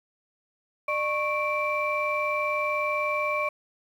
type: tone cluster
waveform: sine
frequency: 601 / 1101 / 2339 Hz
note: D5 / C#6 / D7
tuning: +40 / -12 / -8 cents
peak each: -28 dBFS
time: 0.88-3.49 s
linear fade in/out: 5 ms
effects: tanh soft clip ceiling -16 dBFS + 9-bit